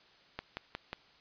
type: click train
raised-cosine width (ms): 0.3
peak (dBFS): -21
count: 4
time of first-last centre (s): 0.39-0.931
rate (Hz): 5.55
effects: white hiss -62 dBFS RMS until 1.2 s + resampled to 11025 Hz